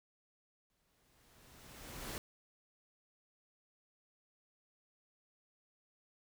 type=noise with exponential growth; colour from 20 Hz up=pink; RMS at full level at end=-42 dBFS; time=0.7-2.18 s; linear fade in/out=1 ms; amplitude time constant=320 ms; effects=none